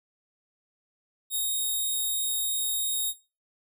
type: tone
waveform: 5% pulse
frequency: 3729 Hz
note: A#7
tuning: in tune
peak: -18 dBFS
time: 1.3-3.14 s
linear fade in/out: 50 ms
effects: noise-tail reverb RT60 0.3 s tail -18 dB re dry